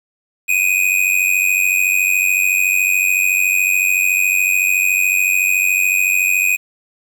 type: tone with amplitude modulation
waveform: square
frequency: 2489 Hz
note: D#7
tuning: in tune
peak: -10 dBFS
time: 0.48-6.57 s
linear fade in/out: 20 ms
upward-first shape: sine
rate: 93.8 Hz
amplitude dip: 80%
effects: 7-bit